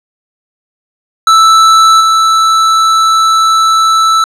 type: tone with level steps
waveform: square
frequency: 1318.5 Hz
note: E6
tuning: in tune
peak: -3 / -6 dBFS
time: 1.27-4.24 s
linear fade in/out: 2 ms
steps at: 2 s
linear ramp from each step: 10 ms
effects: low-pass 7000 Hz 12 dB/octave